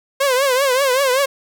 sawtooth tone with vibrato, 530 Hz, C5, 22 cents sharp, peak -10 dBFS, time 0.2-1.26 s, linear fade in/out 10 ms, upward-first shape triangle, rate 5.2 Hz, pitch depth 140 cents each way, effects none

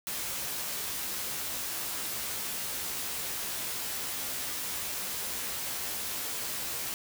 white noise with comb filter, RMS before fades -35 dBFS, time 0.07-6.94 s, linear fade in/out 0 ms, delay 15 ms, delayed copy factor +0.55, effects none

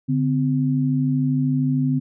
sine tone pair together, 144.5 / 257.5 Hz, D3 / C4, -28 / -28 cents, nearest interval minor seventh, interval 1000 cents, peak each -20 dBFS, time 0.08-2 s, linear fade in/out 20 ms, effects none

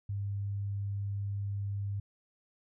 sine tone, 100.3 Hz, G2, 40 cents sharp, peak -32 dBFS, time 0.09-2 s, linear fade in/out 5 ms, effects none

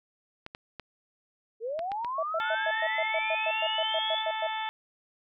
clicks, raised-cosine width 0.3 ms, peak -23 dBFS, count 6, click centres 0.464 / 0.549 / 0.797 / 1.792 / 1.918 / 2.047 s
sine linear sweep, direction up, 427.4 to 3520 Hz, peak -30 dBFS, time 1.6-4.24 s, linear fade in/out 50 ms
sine tone bursts, 646 Hz, E5, 35 cents flat, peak -27 dBFS, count 15, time 2.18-4.47 s, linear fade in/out 5 ms, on 50 ms, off 110 ms
harmonic tone, 438.5 Hz, A4, 6 cents flat, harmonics 2 / 3 / 4 / 5 / 6 / 7 / 8, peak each -32 / -42 / -39 / -41 / -45 / -45 / -40 dBFS, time 2.4-4.69 s, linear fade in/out 0 ms
effects none

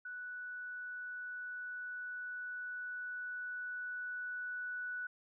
sine tone with level ramp, 1480 Hz, F#6, in tune, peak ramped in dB -42 to -38 dBFS, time 0.05-5.07 s, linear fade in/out 5 ms, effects none

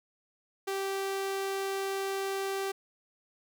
sawtooth tone, 389.8 Hz, G4, 10 cents flat, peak -27 dBFS, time 0.67-2.72 s, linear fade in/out 10 ms, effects none

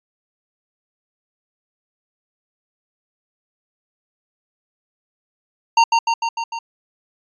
square tone with echo, 921 Hz, A#5, 21 cents flat, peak -10 dBFS, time 5.77-5.84 s, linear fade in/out 5 ms, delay 150 ms, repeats 5, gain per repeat -3 dB, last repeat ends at 6.59 s, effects resampled to 16000 Hz

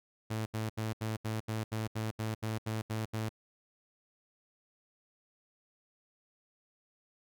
sawtooth tone bursts, 110 Hz, A2, in tune, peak -29 dBFS, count 13, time 0.3-3.292 s, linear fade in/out 10 ms, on 160 ms, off 76 ms, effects none

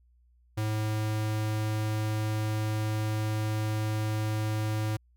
square tone, 107.9 Hz, A2, 33 cents flat, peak -28 dBFS, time 0.57-4.97 s, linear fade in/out 10 ms, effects added 60 Hz sine -60 dBFS peak until 5.16 s

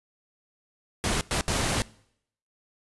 pink noise bursts at uneven times, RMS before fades -26 dBFS, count 3, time 1.04-1.21 / 1.31-1.41 / 1.48-1.82 s, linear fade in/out 0 ms, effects noise-tail reverb RT60 0.7 s tail -22 dB re dry + resampled to 24000 Hz

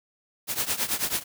white noise with tremolo, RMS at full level -24 dBFS, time 0.47-1.24 s, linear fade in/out 50 ms, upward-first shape triangle, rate 9.2 Hz, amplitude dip 90%, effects none

